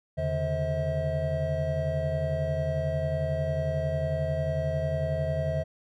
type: tone cluster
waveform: triangle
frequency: 83.5 / 139.4 / 150.5 / 526 / 643 Hz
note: E2 / C#3 / D3 / C5 / E5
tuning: +23 / +10 / +43 / +9 / -43 cents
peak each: -31 / -33 / -29 / -34 / -28 dBFS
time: 0.17-5.64 s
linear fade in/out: 20 ms
effects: none